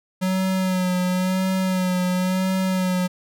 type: tone with vibrato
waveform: square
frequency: 185 Hz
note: F#3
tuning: in tune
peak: -20 dBFS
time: 0.21-3.08 s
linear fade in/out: 20 ms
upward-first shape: sine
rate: 0.96 Hz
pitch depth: 34 cents each way
effects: none